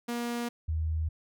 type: tone pair in turn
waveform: sawtooth / sine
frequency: 238 / 79.42 Hz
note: A#3 / D#2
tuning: +36 / +36 cents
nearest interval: octave + perfect fifth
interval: 1900 cents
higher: first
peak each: -27 dBFS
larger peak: neither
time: 0.08-0.49 / 0.68-1.09 s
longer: neither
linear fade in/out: 10 ms
effects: none